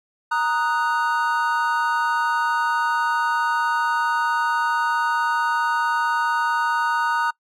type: chord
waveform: triangle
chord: D# minor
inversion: second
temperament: equal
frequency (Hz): 932.3 / 1244.5 / 1480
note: A#5 / D#6 / F#6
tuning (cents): 0 / 0 / 0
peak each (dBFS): -20 / -23 / -22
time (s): 0.31-7.31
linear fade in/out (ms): 10
effects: noise-tail reverb RT60 0.1 s tail -24 dB re dry